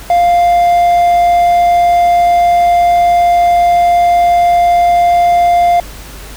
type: tone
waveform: triangle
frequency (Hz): 698.5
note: F5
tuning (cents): 0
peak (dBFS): -4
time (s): 0.1-5.8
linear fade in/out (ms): 2
effects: added 50 Hz sine -30 dBFS peak until 6.36 s + pink hiss -32 dBFS RMS until 6.36 s